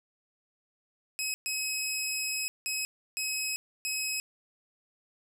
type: tone bursts at uneven times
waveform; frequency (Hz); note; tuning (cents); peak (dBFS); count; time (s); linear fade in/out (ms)
15% pulse; 2554; D#7; +45; -23; 5; 1.19-1.34 / 1.46-2.48 / 2.66-2.85 / 3.17-3.56 / 3.85-4.2; 0
effects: none